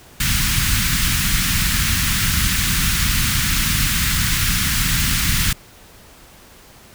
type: band-stop noise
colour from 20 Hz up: pink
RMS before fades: -18 dBFS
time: 0.2-5.53 s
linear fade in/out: 5 ms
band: 210 to 1400 Hz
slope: 24 dB/octave
effects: pink hiss -45 dBFS RMS until 6.94 s